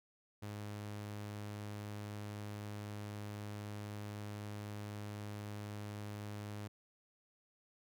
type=tone; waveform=sawtooth; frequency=103.9 Hz; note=G#2; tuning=1 cent sharp; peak=-39 dBFS; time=0.42-6.68 s; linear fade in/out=10 ms; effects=none